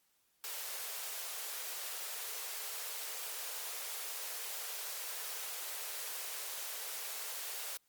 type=high-pass noise; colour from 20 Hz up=white; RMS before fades=-42 dBFS; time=0.44-7.77 s; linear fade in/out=0 ms; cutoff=400 Hz; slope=96 dB/octave; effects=white hiss -75 dBFS RMS until 7.88 s + Opus 48 kbps